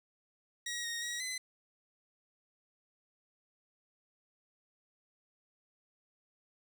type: tone with pitch steps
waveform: 15% pulse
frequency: 1900 / 1866 / 1906 / 2027 Hz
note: A#6 / A#6 / A#6 / B6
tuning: +33 / +1 / +38 / +45 cents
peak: -30 dBFS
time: 0.66-1.38 s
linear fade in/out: 5 ms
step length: 180 ms
effects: 11-bit